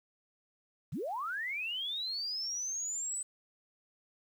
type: linear sweep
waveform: sine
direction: up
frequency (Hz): 99 to 8120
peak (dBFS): -34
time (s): 0.92-3.23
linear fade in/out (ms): 10
effects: 10-bit